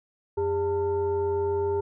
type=tone with frequency modulation; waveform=sine; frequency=403.1 Hz; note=G4; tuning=48 cents sharp; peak=-23 dBFS; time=0.37-1.81 s; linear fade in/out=10 ms; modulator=493 Hz; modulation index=0.6; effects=none